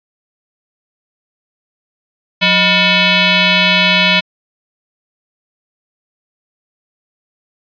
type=tone with frequency modulation; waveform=sine; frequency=180 Hz; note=F#3; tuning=47 cents flat; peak=-8 dBFS; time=2.41-4.21 s; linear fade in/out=20 ms; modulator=802 Hz; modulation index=4.5; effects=resampled to 11025 Hz